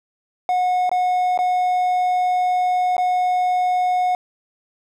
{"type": "tone with dropouts", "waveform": "triangle", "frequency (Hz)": 728, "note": "F#5", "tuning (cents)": -28, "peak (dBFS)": -14, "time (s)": [0.49, 4.15], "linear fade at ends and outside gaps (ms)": 1, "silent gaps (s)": [[0.894, 0.915], [1.376, 1.389], [2.967, 2.98]], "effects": []}